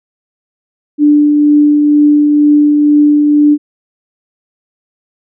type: tone with tremolo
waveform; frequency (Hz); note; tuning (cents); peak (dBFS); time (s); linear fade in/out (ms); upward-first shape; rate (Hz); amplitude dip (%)
sine; 295.2; D4; +9; -3; 0.98-3.58; 50; triangle; 2.1; 30
effects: none